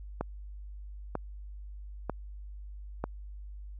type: click train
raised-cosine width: 1 ms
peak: -17 dBFS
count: 4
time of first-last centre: 0.21-3.04 s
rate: 1.06 Hz
effects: added 50 Hz sine -41 dBFS peak until 3.79 s